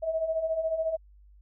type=beating tone pair; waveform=sine; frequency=633 / 647 Hz; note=D#5 / E5; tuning=+30 / -32 cents; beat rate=14 Hz; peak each=-33 / -27 dBFS; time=0.02-0.97 s; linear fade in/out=20 ms; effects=added 50 Hz sine -52 dBFS peak until 1.41 s